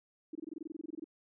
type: tone bursts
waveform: sine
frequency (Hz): 316.8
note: D#4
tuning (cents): +31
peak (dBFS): -38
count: 16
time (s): 0.33-1.043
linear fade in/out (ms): 5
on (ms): 23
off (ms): 23
effects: none